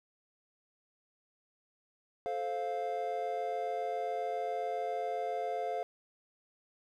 triangle chord, F major, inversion first, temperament just, 436.5 / 523.8 / 698.5 Hz, A4 / C5 / F5, -14 / +2 / 0 cents, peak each -37 / -37 / -33 dBFS, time 2.26-5.83 s, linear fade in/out 0 ms, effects none

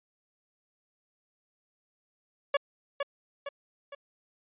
sawtooth tone with echo, 565 Hz, C#5, 33 cents sharp, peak -18 dBFS, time 2.54-2.57 s, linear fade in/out 5 ms, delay 460 ms, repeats 3, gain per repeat -6 dB, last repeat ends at 3.95 s, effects resampled to 8000 Hz

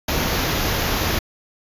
pink band-stop noise, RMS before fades -21 dBFS, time 0.08-1.19 s, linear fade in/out 5 ms, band 6800 to 11000 Hz, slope 96 dB/octave, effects resampled to 32000 Hz

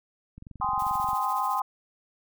click train, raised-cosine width 5 ms, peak -31 dBFS, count 18, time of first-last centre 0.38-1.132 s, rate 22.6 Hz
sine chord, Ab major seventh, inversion third, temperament just, 778.7 / 830.6 / 1038.3 / 1245.9 Hz, G5 / Ab5 / C6 / Eb6, -12 / 0 / -14 / +2 cents, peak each -32 / -31 / -27 / -32 dBFS, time 0.61-1.62 s, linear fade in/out 5 ms
blue noise with tremolo, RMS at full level -43 dBFS, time 0.79-1.6 s, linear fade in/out 5 ms, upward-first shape sine, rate 14 Hz, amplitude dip 60%
effects none

